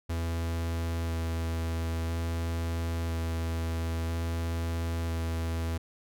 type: tone with vibrato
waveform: 45% pulse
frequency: 82.9 Hz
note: E2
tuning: 10 cents sharp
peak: -29 dBFS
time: 0.09-5.78 s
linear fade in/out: 10 ms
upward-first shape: square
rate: 0.5 Hz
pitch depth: 9 cents each way
effects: none